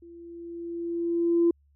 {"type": "tone with level ramp", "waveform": "sine", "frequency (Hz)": 340, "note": "F4", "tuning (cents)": -46, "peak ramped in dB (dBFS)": [-45, -16], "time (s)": [0.02, 1.51], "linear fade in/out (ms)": 5, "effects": ["tanh soft clip ceiling -13 dBFS", "added 71 Hz sine -60 dBFS peak until 1.75 s"]}